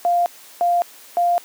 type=tone bursts; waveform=sine; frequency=698.5 Hz; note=F5; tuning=in tune; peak=-14 dBFS; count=3; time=0.05-1.38 s; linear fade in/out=0 ms; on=210 ms; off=350 ms; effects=white hiss -44 dBFS RMS until 1.44 s + high-pass 300 Hz 12 dB/octave